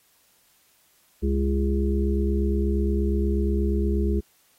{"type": "harmonic tone", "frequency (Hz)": 68.4, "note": "C#2", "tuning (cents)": -23, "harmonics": [1, 3, 5, 6], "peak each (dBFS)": [-22, -27, -29, -30], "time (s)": [1.22, 4.21], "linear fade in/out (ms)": 20, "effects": ["white hiss -62 dBFS RMS until 4.58 s", "AAC 48 kbps"]}